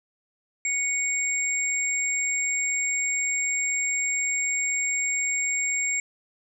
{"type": "tone pair together", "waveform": "sine", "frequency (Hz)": [2219, 7464], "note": ["C#7", "A#8"], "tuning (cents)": [1, 1], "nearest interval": "octave + major sixth", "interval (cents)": 2100, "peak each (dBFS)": -26, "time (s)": [0.65, 6], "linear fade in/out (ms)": 2, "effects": []}